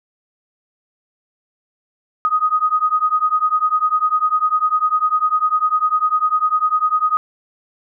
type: beating tone pair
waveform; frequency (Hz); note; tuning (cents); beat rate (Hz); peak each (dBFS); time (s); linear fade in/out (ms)
sine; 1244.5 / 1254.5; D#6 / D#6; 0 / +14; 10; -17; 2.25-7.17; 0
effects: none